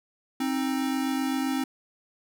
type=tone pair together; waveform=square; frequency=264.5 / 312.2 Hz; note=C4 / D#4; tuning=+19 / +6 cents; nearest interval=minor third; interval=287 cents; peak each=-27 / -32 dBFS; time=0.4-1.64 s; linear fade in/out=5 ms; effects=none